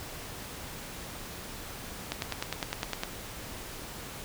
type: click train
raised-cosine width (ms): 0.2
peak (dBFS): -13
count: 10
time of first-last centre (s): 2.12-3.035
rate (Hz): 9.84
effects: pink hiss -42 dBFS RMS until 4.24 s